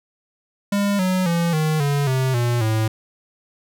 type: tone with pitch steps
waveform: square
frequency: 201.9 / 185.14 / 169.78 / 155.69 / 142.76 / 130.92 / 120.05 / 110.09 Hz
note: G#3 / F#3 / F3 / D#3 / D3 / C3 / B2 / A2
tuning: -49 / +1 / -49 / +1 / -49 / +1 / -49 / +1 cents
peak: -18 dBFS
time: 0.72-2.88 s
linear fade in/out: 5 ms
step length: 270 ms
effects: none